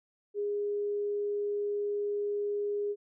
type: tone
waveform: sine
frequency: 410.7 Hz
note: G#4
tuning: 19 cents flat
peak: -29 dBFS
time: 0.34-2.96 s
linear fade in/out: 50 ms
effects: none